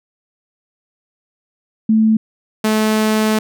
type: tone pair in turn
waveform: sine / sawtooth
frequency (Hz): 219.7 / 216.6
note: A3 / A3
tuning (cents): -2 / -27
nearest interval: unison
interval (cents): 25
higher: first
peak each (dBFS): -9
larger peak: neither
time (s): 1.89-2.17 / 2.64-3.39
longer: second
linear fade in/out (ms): 5
effects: none